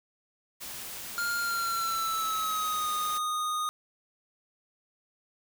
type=noise; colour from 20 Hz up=white; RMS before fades=-40 dBFS; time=0.6-3.19 s; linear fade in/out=20 ms
type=tone with pitch glide; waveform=square; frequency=1403 to 1235.6 Hz; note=F6 to D#6; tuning=+8 to -12 cents; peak=-29 dBFS; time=1.18-3.69 s; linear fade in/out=0 ms; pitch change=-220 cents; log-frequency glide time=1.39-2.89 s
effects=none